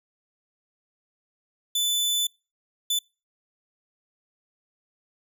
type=tone bursts at uneven times; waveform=sawtooth; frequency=3500 Hz; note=A7; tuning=10 cents flat; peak=-19 dBFS; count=2; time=1.75-2.27 / 2.9-2.99 s; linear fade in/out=5 ms; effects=noise-tail reverb RT60 0.3 s tail -26 dB re dry